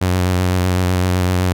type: tone with vibrato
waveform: sawtooth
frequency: 91.1 Hz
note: F#2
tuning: 26 cents flat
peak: -10 dBFS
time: 0.01-1.53 s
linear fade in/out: 10 ms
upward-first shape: sine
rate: 7.9 Hz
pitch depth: 28 cents each way
effects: none